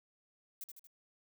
violet noise with echo, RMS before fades -44 dBFS, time 0.61-0.64 s, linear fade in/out 2 ms, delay 77 ms, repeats 3, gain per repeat -5 dB, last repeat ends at 0.871 s, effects none

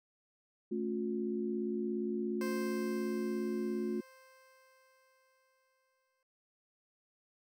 sine chord, A augmented, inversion none, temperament equal with one note detuned, 220 / 277.2 / 357.4 Hz, A3 / C#4 / E#4, 0 / 0 / +40 cents, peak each -36 / -42 / -36 dBFS, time 0.71-4.01 s, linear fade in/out 10 ms
15% pulse tone with exponential decay, 523.3 Hz, C5, in tune, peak -33 dBFS, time 2.41-6.23 s, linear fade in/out 2 ms, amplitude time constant 830 ms
effects none

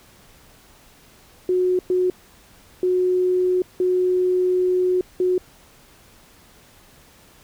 sine tone bursts at uneven times, 365.2 Hz, F#4, 23 cents flat, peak -16 dBFS, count 5, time 1.49-1.79 / 1.9-2.1 / 2.83-3.62 / 3.8-5.01 / 5.2-5.38 s, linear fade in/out 2 ms, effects pink hiss -51 dBFS RMS until 7.43 s

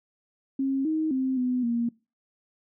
sine tone with pitch steps, 270.1 / 314.4 / 262 / 250.8 / 235.2 Hz, C#4 / D#4 / C4 / B3 / A#3, -45 / +18 / +2 / +27 / +16 cents, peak -23 dBFS, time 0.59-1.89 s, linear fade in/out 5 ms, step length 260 ms, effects noise-tail reverb RT60 0.3 s tail -23 dB re dry

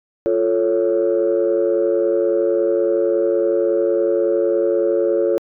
sine chord, F augmented, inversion none, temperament equal, 349.2 / 440 / 554.4 Hz, F4 / A4 / C#5, 0 / 0 / 0 cents, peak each -18 dBFS, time 0.26-5.38 s, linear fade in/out 0 ms, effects tanh soft clip ceiling -8 dBFS

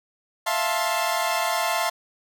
sawtooth chord, F major seventh, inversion third, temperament equal with one note detuned, 659.3 / 698.5 / 880 / 1056.8 Hz, E5 / F5 / A5 / C6, 0 / 0 / 0 / +17 cents, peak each -24 dBFS, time 0.46-1.9 s, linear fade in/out 10 ms, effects none

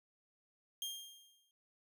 sawtooth tone with exponential decay, 3211 Hz, G7, 41 cents sharp, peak -34 dBFS, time 0.82-1.51 s, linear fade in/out 1 ms, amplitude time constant 150 ms, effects none

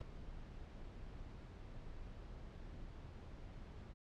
brown noise with ADSR envelope, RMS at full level -40 dBFS, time 0-3.94 s, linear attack 15 ms, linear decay 4 ms, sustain -11 dB, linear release 29 ms, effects low-pass 5000 Hz 12 dB/octave + MP3 96 kbps

